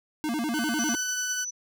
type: tone with vibrato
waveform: square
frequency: 267.5 Hz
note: C4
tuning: 38 cents sharp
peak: -27 dBFS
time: 0.24-0.95 s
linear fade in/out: 0 ms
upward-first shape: square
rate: 10 Hz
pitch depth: 240 cents each way
type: tone with pitch glide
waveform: sawtooth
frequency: 1511 to 1496.2 Hz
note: F#6 to F#6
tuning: +36 to +19 cents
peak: -27 dBFS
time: 0.53-1.45 s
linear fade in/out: 20 ms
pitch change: -17 cents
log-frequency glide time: 0.64-1.21 s
type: tone with tremolo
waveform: sine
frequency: 5970 Hz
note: F#8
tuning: 15 cents sharp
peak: -27 dBFS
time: 0.78-1.51 s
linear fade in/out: 20 ms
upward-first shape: triangle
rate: 9.9 Hz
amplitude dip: 50%
effects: none